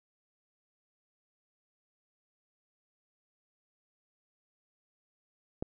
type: click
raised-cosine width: 2 ms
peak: -20 dBFS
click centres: 5.625 s
effects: none